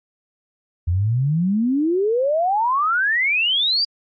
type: exponential sweep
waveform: sine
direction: up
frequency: 82.41 to 4860 Hz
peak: -16 dBFS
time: 0.87-3.85 s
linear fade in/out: 10 ms
effects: Opus 48 kbps